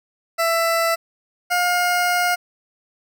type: tone pair in turn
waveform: 20% pulse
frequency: 665 / 712 Hz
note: E5 / F5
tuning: +15 / +33 cents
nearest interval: minor second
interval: 118 cents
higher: second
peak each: -12 dBFS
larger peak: neither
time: 0.38-0.96 / 1.5-2.36 s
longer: second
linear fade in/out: 20 ms
effects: none